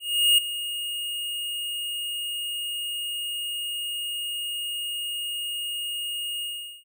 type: tone with ADSR envelope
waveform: square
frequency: 2855 Hz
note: F7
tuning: 37 cents sharp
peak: -15 dBFS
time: 0-6.84 s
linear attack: 380 ms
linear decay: 7 ms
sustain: -14 dB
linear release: 420 ms
effects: none